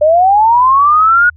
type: linear sweep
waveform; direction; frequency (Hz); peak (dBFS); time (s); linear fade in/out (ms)
sine; up; 587.3 to 1465; -5; 0.01-1.3; 10
effects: added 79 Hz sine -37 dBFS peak until 1.36 s